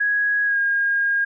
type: tone with pitch glide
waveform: sine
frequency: 1661.2 to 1623.3 Hz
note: G#6 to G#6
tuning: 0 to -40 cents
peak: -17 dBFS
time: 0-1.25 s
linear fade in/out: 10 ms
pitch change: -40 cents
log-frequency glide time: 0.45-0.58 s
effects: none